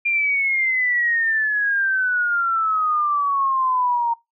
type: exponential sweep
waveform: sine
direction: down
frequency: 2402 to 926 Hz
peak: -17 dBFS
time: 0.05-4.14 s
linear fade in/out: 10 ms
effects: noise-tail reverb RT60 0.2 s tail -22 dB re dry